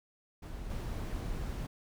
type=noise with level steps; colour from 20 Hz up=brown; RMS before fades=-42 / -37 dBFS; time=0.42-1.67 s; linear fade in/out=10 ms; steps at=0.7 s; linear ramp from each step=2 ms; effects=none